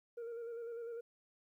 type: tone with vibrato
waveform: sine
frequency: 466.2 Hz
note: A#4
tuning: in tune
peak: -39 dBFS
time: 0.17-1.01 s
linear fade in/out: 10 ms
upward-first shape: square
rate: 10 Hz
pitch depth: 29 cents each way
effects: tanh soft clip ceiling -41 dBFS + 13-bit